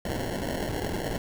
blue noise with sample-and-hold, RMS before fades -31 dBFS, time 0.05-1.18 s, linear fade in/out 2 ms, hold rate 1225 Hz, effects none

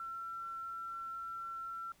sine tone, 1351 Hz, E6, 42 cents sharp, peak -40 dBFS, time 0-1.92 s, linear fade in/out 2 ms, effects pink hiss -67 dBFS RMS until 2 s

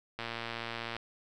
click train, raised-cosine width 0.3 ms, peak -21 dBFS, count 91, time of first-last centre 0.19-0.966 s, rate 116 Hz, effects none

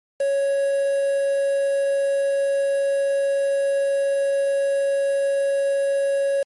triangle tone with quantisation, 554.4 Hz, C#5, in tune, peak -16 dBFS, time 0.2-6.43 s, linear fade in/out 5 ms, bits 6, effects MP3 48 kbps

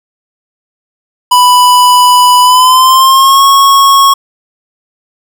square tone with pitch glide, 991 to 1099.6 Hz, B5 to C#6, +6 to -14 cents, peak -3 dBFS, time 1.31-4.14 s, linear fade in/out 10 ms, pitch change +180 cents, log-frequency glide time 2.41-3.44 s, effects none

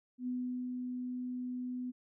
sine tone with ADSR envelope, 249.9 Hz, B3, 21 cents sharp, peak -33 dBFS, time 0.18-1.92 s, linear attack 92 ms, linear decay 410 ms, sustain -3 dB, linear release 25 ms, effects none

